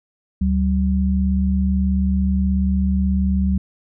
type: tone pair together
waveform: sine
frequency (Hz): 72.68 / 191.2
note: D2 / G3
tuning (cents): -17 / -43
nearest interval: octave + perfect fourth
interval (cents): 1674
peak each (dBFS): -18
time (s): 0.41-3.58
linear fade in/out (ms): 5
effects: none